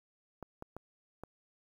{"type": "clicks", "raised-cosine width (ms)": 1, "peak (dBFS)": -29, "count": 4, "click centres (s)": [0.427, 0.624, 0.766, 1.236], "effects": ["10-bit"]}